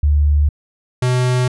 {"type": "tone pair in turn", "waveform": ["sine", "square"], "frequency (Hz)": [73.42, 125.74], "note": ["D2", "B2"], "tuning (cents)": [0, 32], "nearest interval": "major sixth", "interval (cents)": 932, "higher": "second", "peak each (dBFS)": [-10, -14], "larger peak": "first", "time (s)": [[0.03, 0.49], [1.02, 1.48]], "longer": "neither", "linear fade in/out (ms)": 5, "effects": ["resampled to 24000 Hz"]}